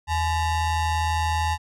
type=ring-modulated tone; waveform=square; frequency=466.2 Hz; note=A#4; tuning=in tune; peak=-19 dBFS; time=0.07-1.58 s; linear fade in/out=50 ms; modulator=385 Hz; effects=low-pass 9000 Hz 12 dB/octave